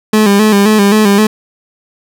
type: tone with vibrato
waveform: 30% pulse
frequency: 207.7 Hz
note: G#3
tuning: in tune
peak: -3 dBFS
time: 0.13-1.27 s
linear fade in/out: 5 ms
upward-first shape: square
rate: 3.8 Hz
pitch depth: 62 cents each way
effects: none